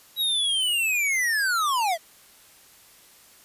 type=linear sweep; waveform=square; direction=down; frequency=3877 to 622.3 Hz; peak=-22 dBFS; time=0.16-1.98 s; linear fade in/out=50 ms; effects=white hiss -53 dBFS RMS until 3.44 s + resampled to 32000 Hz

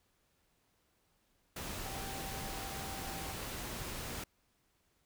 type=tone in noise; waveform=sine; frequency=780 Hz; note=G5; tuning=9 cents flat; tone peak=-47 dBFS; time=1.84-3.32 s; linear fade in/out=5 ms; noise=pink; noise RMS=-42 dBFS; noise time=1.56-4.24 s; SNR=-8 dB; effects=pink hiss -75 dBFS RMS until 5.05 s

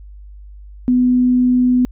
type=tone; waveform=sine; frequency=249.6 Hz; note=B3; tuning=19 cents sharp; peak=-10 dBFS; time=0.88-1.85 s; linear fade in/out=0 ms; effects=added 50 Hz sine -34 dBFS peak until 1.91 s

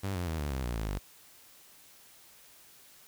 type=tone with pitch steps; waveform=sawtooth; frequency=98 / 88.83 / 80.53 / 72.99 / 66.17 / 59.98 / 54.37 / 49.28 Hz; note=G2 / F2 / E2 / D2 / C2 / B1 / A1 / G1; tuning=0 / +30 / -40 / -10 / +20 / -50 / -20 / +10 cents; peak=-28 dBFS; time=0.03-0.99 s; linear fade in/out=10 ms; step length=120 ms; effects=white hiss -57 dBFS RMS until 3.07 s

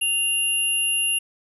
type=tone pair together; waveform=sine; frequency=2794 / 11176 Hz; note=F7 / F9; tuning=0 / 0 cents; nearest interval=2 octaves; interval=2400 cents; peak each=-21 / -24 dBFS; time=0.01-1.19 s; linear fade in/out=10 ms; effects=none

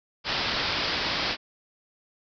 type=low-pass noise; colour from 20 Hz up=white; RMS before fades=-28 dBFS; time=0.24-1.37 s; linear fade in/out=50 ms; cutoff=5200 Hz; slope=96 dB/octave; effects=none

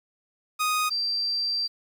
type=tone pair in turn; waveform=sawtooth / sine; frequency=1244.5 / 4699 Hz; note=D#6 / D8; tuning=0 / 0 cents; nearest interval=octave + major seventh; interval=2300 cents; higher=second; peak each=-19 / -24 dBFS; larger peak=first; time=0.59-0.9 / 0.9-1.68 s; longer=second; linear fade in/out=20 ms; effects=9-bit

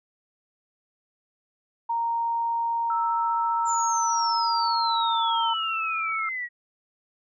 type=tone with pitch glide; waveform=sine; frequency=929 to 919.4 Hz; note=A#5 to A#5; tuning=-6 to -24 cents; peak=-23 dBFS; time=1.89-5.54 s; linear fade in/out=10 ms; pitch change=-18 cents; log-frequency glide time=4.69-5.15 s
type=tone with vibrato; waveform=sine; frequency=1318.5 Hz; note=E6; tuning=in tune; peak=-27 dBFS; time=2.9-6.29 s; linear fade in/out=2 ms; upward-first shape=square; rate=15 Hz; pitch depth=9 cents each way
type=exponential sweep; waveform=sine; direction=down; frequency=7280 to 1899 Hz; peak=-28 dBFS; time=3.65-6.49 s; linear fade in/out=50 ms
effects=none

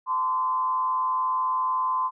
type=tone with frequency modulation; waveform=sine; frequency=1029 Hz; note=C6; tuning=29 cents flat; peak=-22 dBFS; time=0.06-2.11 s; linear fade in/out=50 ms; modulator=144 Hz; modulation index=0.47; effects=none

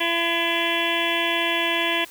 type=harmonic tone; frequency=337.4 Hz; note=E4; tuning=40 cents sharp; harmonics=1 / 2 / 3 / 5 / 6 / 7 / 8 / 9 / 10; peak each=-29 / -29 / -29 / -29 / -29 / -29 / -29 / -29 / -29 dBFS; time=0-2.05 s; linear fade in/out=10 ms; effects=white hiss -45 dBFS RMS until 2.1 s

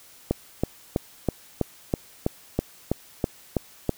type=click train; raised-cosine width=2 ms; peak=-8 dBFS; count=12; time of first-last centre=0.31-3.893 s; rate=3.07 Hz; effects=white hiss -51 dBFS RMS until 3.97 s

